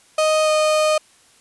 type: tone with pitch glide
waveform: 35% pulse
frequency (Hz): 622.3 to 616.6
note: D#5 to D#5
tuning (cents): 0 to -16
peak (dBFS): -13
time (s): 0.18-0.98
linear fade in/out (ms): 5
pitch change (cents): -16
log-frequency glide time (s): 0.44-0.49
effects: white hiss -53 dBFS RMS until 1.4 s + resampled to 24000 Hz